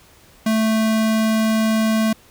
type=tone; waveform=square; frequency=220.2 Hz; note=A3; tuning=2 cents sharp; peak=-16 dBFS; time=0.46-2.13 s; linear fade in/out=5 ms; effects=pink hiss -50 dBFS RMS until 2.3 s